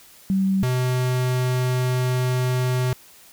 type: tone pair in turn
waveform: sine / square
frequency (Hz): 192.2 / 126.72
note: G3 / B2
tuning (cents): -34 / +45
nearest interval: perfect fifth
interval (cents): 721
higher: first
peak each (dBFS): -17 / -20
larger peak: first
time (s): 0.3-0.63 / 0.63-2.93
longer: second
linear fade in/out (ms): 0
effects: white hiss -49 dBFS RMS until 3.32 s